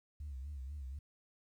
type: tone with vibrato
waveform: sine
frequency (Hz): 69.3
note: C#2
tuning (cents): 0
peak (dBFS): -40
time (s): 0.2-0.99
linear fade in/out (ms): 5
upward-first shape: sine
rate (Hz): 4.1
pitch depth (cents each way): 130
effects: tanh soft clip ceiling -38 dBFS + 12-bit